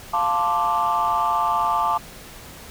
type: chord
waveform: sine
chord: D minor seventh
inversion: first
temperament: equal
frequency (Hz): 698.5 / 880 / 1046.5 / 1174.7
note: F5 / A5 / C6 / D6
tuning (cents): 0 / 0 / 0 / 0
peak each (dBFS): -25 / -21 / -26 / -21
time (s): 0.13-1.98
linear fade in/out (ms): 10
effects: tanh soft clip ceiling -12 dBFS + pink hiss -41 dBFS RMS until 2.7 s